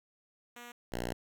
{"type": "tone pair in turn", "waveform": "5% pulse", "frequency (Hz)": [240.5, 59.8], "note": ["B3", "A#1"], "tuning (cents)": [-46, 45], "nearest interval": "2 octaves", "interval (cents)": 2409, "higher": "first", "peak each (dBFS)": [-35, -23], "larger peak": "second", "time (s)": [[0.56, 0.72], [0.92, 1.13]], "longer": "second", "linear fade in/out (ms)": 5, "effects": []}